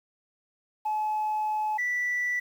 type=tone pair in turn; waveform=sine; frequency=856 / 1966.6 Hz; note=A5 / B6; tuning=-48 / -8 cents; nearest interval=octave + major second; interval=1440 cents; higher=second; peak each=-24 dBFS; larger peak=neither; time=0.85-1.78 / 1.78-2.4 s; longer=first; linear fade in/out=10 ms; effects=tanh soft clip ceiling -22 dBFS + 9-bit